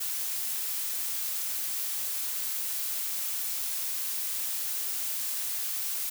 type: noise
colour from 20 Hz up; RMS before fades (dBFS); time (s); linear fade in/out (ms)
blue; -32; 0-6.1; 10
effects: none